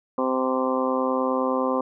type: harmonic tone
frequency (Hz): 129.9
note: C3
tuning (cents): -12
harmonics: 2 / 3 / 4 / 5 / 6 / 7 / 8 / 9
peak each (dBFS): -26 / -31 / -25 / -38 / -33 / -35 / -28 / -33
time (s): 0.18-1.81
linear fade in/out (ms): 2
effects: none